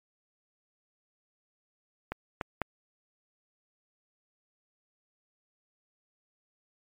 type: clicks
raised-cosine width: 0.5 ms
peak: -18 / -16 / -13 dBFS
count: 3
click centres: 2.12 / 2.412 / 2.617 s
effects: MP3 96 kbps